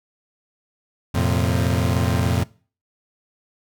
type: chord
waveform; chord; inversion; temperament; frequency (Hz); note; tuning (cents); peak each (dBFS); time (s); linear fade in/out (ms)
30% pulse; F suspended fourth; none; equal with one note detuned; 87.31 / 113.88 / 130.81; F2 / Bb2 / C3; 0 / -40 / 0; -18 / -20 / -22; 1.14-2.44; 10
effects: noise-tail reverb RT60 0.4 s tail -22 dB re dry